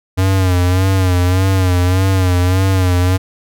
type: tone with vibrato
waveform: square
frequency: 92.5 Hz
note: F#2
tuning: in tune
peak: -11 dBFS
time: 0.17-3.18 s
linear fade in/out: 20 ms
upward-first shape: sine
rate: 1.7 Hz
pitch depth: 67 cents each way
effects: none